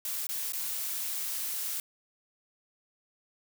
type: noise with dropouts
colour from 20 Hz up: blue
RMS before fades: -34 dBFS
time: 0.05-1.8 s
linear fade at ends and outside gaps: 1 ms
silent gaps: 0.268-0.29 / 0.522-0.533 s
effects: none